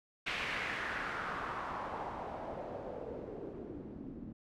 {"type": "noise with low-pass filter sweep", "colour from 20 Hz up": "white", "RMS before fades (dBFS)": -41, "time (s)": [0.26, 4.33], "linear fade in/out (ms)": 10, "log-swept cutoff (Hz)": [2500, 240], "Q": 2.3, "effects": []}